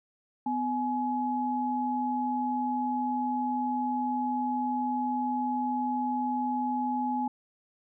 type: tone pair together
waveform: sine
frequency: 250.9 / 843.9 Hz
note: B3 / G#5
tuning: +28 / +27 cents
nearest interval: octave + major sixth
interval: 2099 cents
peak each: -30 / -29 dBFS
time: 0.46-7.28 s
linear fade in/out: 5 ms
effects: none